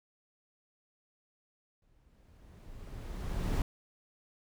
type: noise with exponential growth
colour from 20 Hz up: brown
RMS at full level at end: -29 dBFS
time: 1.82-3.62 s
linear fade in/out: 2 ms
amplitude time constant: 390 ms
effects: none